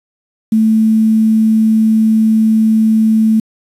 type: tone with quantisation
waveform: sine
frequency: 220 Hz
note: A3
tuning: in tune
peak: -7 dBFS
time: 0.52-3.4 s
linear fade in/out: 5 ms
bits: 6
effects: resampled to 32000 Hz